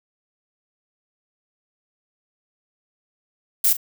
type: noise with echo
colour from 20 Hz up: violet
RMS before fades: -17 dBFS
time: 3.64-3.73 s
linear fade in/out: 5 ms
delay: 39 ms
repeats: 1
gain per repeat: -12 dB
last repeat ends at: 3.769 s
effects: none